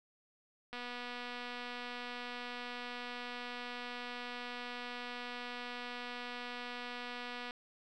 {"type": "click train", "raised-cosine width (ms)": 0.3, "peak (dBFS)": -28, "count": 1655, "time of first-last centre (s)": [0.73, 7.509], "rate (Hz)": 244, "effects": []}